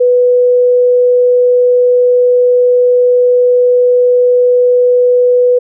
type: tone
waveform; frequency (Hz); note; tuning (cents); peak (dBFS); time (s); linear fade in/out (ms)
sine; 493.9; B4; 0; -5; 0-5.59; 10
effects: none